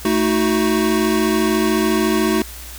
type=chord; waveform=square; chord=D# diminished; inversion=second; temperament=equal with one note detuned; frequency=220 / 316 / 370 Hz; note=A3 / D#4 / F#4; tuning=0 / +27 / 0 cents; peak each=-20 dBFS; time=0.05-2.42 s; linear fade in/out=2 ms; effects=added 60 Hz sine -35 dBFS peak until 2.78 s + white hiss -36 dBFS RMS until 2.78 s